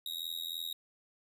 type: tone with amplitude modulation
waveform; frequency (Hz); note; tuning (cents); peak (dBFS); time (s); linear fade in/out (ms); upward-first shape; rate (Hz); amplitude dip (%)
45% pulse; 3777; A#7; +22; -33; 0.06-0.73; 2; sine; 83.2; 100
effects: none